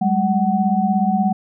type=tone cluster; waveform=sine; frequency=191.4 / 208.1 / 749 Hz; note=G3 / G#3 / F#5; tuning=-41 / +4 / +21 cents; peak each=-19 dBFS; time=0.01-1.33 s; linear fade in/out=10 ms; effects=none